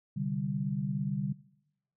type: chord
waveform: sine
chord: C suspended second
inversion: none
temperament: equal with one note detuned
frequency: 129.38 / 146.83 / 196 Hz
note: C3 / D3 / G3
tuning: -19 / 0 / 0 cents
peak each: -37 / -33 / -34 dBFS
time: 0.16-1.33 s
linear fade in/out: 10 ms
effects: noise-tail reverb RT60 0.9 s tail -21 dB re dry